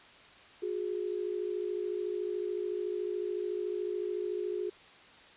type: tone pair together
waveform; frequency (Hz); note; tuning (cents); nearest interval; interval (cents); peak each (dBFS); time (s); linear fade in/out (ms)
sine; 361.5 / 415.3; F#4 / G#4; -40 / 0; major second; 240; -34 / -35; 0.62-4.7; 10
effects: white hiss -55 dBFS RMS until 5.36 s + resampled to 8000 Hz